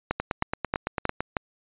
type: two click trains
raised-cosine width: 0.5 ms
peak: -11 / -9 dBFS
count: 10 / 5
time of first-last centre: 0.2-1.206 / 0.11-1.368 s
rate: 8.95 / 3.18 Hz
effects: resampled to 8000 Hz